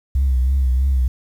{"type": "tone with vibrato", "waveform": "sine", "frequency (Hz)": 65.41, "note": "C2", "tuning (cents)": 0, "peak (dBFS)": -12, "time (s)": [0.15, 1.08], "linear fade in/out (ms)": 5, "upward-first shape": "triangle", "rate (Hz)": 3.1, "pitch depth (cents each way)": 87, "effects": ["tanh soft clip ceiling -11 dBFS", "8-bit"]}